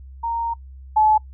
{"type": "tone pair in turn", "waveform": "sine", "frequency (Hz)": [927, 860.6], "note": ["A#5", "A5"], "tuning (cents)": [-10, -39], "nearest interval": "minor second", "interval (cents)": 129, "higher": "first", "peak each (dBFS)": [-21, -12], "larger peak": "second", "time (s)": [[0.23, 0.54], [0.96, 1.18]], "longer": "first", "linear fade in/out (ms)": 10, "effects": ["noise-tail reverb RT60 0.1 s tail -24 dB re dry", "added 66 Hz sine -37 dBFS peak until 1.33 s"]}